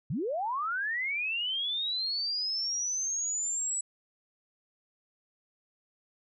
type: linear sweep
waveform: sine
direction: up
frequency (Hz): 110 to 7902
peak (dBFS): -29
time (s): 0.1-3.81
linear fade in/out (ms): 5
effects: none